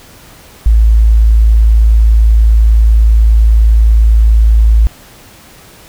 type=tone; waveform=sine; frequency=55 Hz; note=A1; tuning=in tune; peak=-3 dBFS; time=0.66-4.87 s; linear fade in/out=0 ms; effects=pink hiss -38 dBFS RMS until 5.88 s